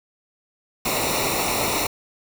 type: noise with comb filter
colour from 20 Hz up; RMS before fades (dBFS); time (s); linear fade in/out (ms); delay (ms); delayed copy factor
pink; -23; 0.85-1.87; 5; 0.62; -0.8
effects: none